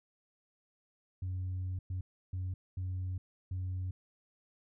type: tone bursts at uneven times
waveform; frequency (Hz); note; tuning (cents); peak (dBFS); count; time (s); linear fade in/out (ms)
sine; 92.2; F#2; -6; -32; 5; 1.22-1.79 / 1.9-2.01 / 2.33-2.54 / 2.77-3.18 / 3.51-3.91; 5
effects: tanh soft clip ceiling -32 dBFS